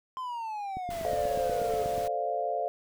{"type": "exponential sweep", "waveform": "triangle", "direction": "down", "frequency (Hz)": [1046.5, 420], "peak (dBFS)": -31, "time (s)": [0.17, 1.84], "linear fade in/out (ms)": 0}
{"type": "click train", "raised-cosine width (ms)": 3, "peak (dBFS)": -27, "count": 11, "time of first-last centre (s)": [0.77, 1.981], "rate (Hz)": 8.26}
{"type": "noise", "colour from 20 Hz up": "pink", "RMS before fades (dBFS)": -43, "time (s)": [0.9, 2.08], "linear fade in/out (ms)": 5}
{"type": "chord", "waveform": "sine", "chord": "D minor seventh", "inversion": "second", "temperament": "equal", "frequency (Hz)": [440, 523.3, 587.3, 698.5], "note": ["A4", "C5", "D5", "F5"], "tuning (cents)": [0, 0, 0, 0], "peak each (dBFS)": [-36, -35, -35, -30], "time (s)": [1.05, 2.68], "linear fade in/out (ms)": 0}
{"effects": []}